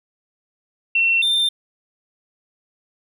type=tone pair in turn; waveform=sine / triangle; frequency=2711 / 3592 Hz; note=E7 / A7; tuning=+48 / +35 cents; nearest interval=perfect fourth; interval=487 cents; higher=second; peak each=-14 dBFS; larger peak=neither; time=0.95-1.22 / 1.22-1.49 s; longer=neither; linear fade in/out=5 ms; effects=none